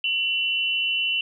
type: tone pair together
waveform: sine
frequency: 2728 / 2975 Hz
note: F7 / F#7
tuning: -41 / +9 cents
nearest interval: major second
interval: 150 cents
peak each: -24 / -24 dBFS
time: 0.04-1.21 s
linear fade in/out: 2 ms
effects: none